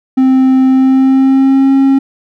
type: tone with pitch glide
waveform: triangle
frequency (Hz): 261.6 to 270.8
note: C4 to C#4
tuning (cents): 0 to -40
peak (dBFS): -3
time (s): 0.17-1.99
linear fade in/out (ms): 10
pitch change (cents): +60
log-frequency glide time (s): 0.67-1.73
effects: none